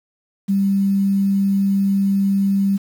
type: tone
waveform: sine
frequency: 196.9 Hz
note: G3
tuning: 8 cents sharp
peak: -14 dBFS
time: 0.48-2.78 s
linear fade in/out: 20 ms
effects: 7-bit